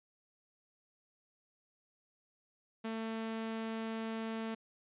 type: tone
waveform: sawtooth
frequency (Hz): 223.6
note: A3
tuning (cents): +28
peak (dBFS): -33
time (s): 2.84-4.55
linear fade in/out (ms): 10
effects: resampled to 8000 Hz